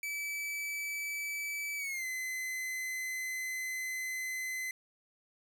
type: tone with pitch glide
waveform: 45% pulse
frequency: 2303 to 2040 Hz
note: D7 to C7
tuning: -34 to -44 cents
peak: -35 dBFS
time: 0.03-4.71 s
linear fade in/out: 2 ms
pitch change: -210 cents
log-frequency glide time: 1.77-2.06 s
effects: none